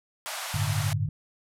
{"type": "band-pass noise", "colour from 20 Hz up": "pink", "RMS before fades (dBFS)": -35, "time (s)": [0.26, 0.93], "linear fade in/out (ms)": 0, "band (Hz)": [630, 13000], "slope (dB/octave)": 48}
{"type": "chord", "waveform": "sine", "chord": "G suspended second", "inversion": "none", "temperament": "just", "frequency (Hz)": [98, 110.25, 147], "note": ["G2", "A2", "D3"], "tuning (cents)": [0, 4, 2], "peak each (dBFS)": -29, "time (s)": [0.54, 1.09], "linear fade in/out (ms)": 5}
{"effects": []}